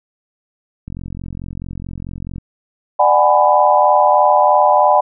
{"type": "click train", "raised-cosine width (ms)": 5, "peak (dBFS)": -16, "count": 68, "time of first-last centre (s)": [0.88, 2.382], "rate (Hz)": 44.6}
{"type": "chord", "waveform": "sine", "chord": "G# half-diminished seventh", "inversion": "second", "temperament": "just", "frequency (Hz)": [598, 747.5, 830.6, 996.7], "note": ["D5", "F#5", "G#5", "B5"], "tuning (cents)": [31, 17, 0, 16], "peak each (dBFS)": -14, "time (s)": [2.99, 5.01], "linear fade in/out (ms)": 10}
{"effects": []}